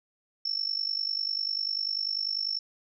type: tone with amplitude modulation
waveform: sine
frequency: 5400 Hz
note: E8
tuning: 41 cents sharp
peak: -24 dBFS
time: 0.45-2.59 s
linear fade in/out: 5 ms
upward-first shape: sine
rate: 50.1 Hz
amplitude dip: 85%
effects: none